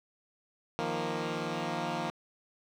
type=chord; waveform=10% pulse; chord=Eb suspended second; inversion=none; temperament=equal; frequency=155.56 / 174.61 / 233.1 Hz; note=Eb3 / F3 / Bb3; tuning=0 / 0 / 0 cents; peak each=-28 dBFS; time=0.79-2.1 s; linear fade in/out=0 ms; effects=low-pass 5000 Hz 12 dB/octave + 10-bit